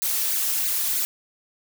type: noise with flanger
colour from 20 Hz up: blue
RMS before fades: -24 dBFS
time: 0.02-1.05 s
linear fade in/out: 0 ms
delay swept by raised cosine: 0.44 to 4.44 ms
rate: 3.1 Hz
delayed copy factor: +0.95
effects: none